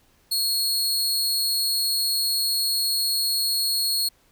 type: tone with amplitude modulation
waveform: sawtooth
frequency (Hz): 4312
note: C#8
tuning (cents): -49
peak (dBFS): -16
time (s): 0.31-4.09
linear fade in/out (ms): 10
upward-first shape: sine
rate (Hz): 215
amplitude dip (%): 50
effects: pink hiss -61 dBFS RMS until 4.31 s